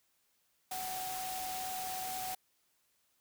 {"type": "tone in noise", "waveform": "sine", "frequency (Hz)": 748, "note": "F#5", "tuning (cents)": 19, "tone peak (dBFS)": -39, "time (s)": [0.71, 2.35], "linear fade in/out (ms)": 5, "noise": "white", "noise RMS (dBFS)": -42, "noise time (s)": [0.71, 2.35], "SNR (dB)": 0, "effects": ["white hiss -75 dBFS RMS until 3.2 s"]}